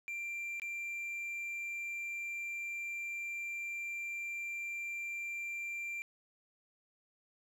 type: tone with dropouts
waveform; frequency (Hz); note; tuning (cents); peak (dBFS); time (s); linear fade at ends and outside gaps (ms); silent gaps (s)
triangle; 2366; D7; +12; -36; 0.08-6.02; 0; 0.598-0.619
effects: none